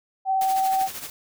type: tone with vibrato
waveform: sine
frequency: 767 Hz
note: G5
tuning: 38 cents flat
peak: -19 dBFS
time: 0.25-0.89 s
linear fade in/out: 50 ms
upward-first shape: triangle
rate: 19 Hz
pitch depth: 15 cents each way
type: noise with tremolo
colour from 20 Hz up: white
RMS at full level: -33 dBFS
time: 0.41-1.1 s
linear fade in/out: 2 ms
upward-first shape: sine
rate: 13 Hz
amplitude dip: 60%
effects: none